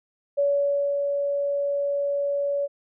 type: tone with ADSR envelope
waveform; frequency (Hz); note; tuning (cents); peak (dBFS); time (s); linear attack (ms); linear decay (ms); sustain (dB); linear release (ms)
sine; 567; C#5; +39; -18; 0.37-2.68; 19; 570; -4; 35
effects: none